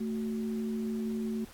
sine tone pair together, 221.7 / 372.4 Hz, A3 / F#4, +13 / +11 cents, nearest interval major sixth, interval 898 cents, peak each -31 / -39 dBFS, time 0-1.45 s, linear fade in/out 10 ms, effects pink hiss -54 dBFS RMS until 1.53 s + AAC 64 kbps

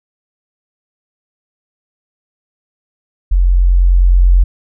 sine tone with level ramp, 44.62 Hz, F1, 38 cents sharp, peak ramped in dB -7 to -4 dBFS, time 3.31-4.44 s, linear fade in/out 10 ms, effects none

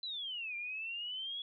sine exponential two-way sweep, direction down then up, 4062 to 2367 to 3389 Hz, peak -38 dBFS, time 0.03-1.42 s, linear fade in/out 2 ms, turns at 0.56 s, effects none

